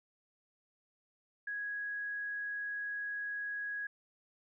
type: tone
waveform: sine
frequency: 1661.2 Hz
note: G#6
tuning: in tune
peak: -36 dBFS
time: 1.47-3.87 s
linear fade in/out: 5 ms
effects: none